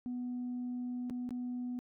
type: tone with dropouts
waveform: sine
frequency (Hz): 246.9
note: B3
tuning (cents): 0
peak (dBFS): -34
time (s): 0.06-1.79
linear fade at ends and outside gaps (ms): 0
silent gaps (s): 1.098-1.107 / 1.291-1.307
effects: tanh soft clip ceiling -33 dBFS